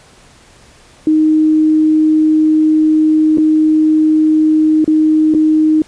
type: tone with dropouts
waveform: sine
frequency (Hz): 311.1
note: D#4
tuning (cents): 0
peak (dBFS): -7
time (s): 1.07-5.82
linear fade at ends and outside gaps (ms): 2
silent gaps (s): 3.374-3.382 / 4.844-4.877 / 5.34-5.347
effects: pink hiss -44 dBFS RMS until 5.87 s + resampled to 22050 Hz